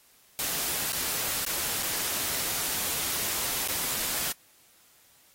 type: noise with dropouts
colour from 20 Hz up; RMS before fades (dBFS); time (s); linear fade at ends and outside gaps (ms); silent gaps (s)
white; -30; 0.39-4.32; 0; 0.922-0.93 / 1.45-1.464 / 1.826-1.83 / 3.675-3.685
effects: white hiss -60 dBFS RMS until 5.34 s + AAC 48 kbps